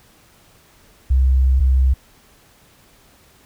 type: tone pair in turn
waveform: sine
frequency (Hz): 65.3 / 65.3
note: C2 / C2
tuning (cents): -3 / -3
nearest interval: unison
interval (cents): 0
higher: neither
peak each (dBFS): -11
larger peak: neither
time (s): 1.1-1.6 / 1.6-1.94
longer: first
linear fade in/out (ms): 10
effects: pink hiss -52 dBFS RMS until 3.45 s